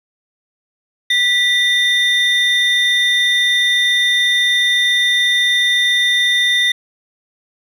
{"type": "tone pair together", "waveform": "triangle", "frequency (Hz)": [1964, 3617], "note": ["B6", "A7"], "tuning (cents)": [-10, 47], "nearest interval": "major seventh", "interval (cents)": 1057, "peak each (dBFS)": -13, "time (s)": [1.1, 6.72], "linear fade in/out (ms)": 5, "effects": []}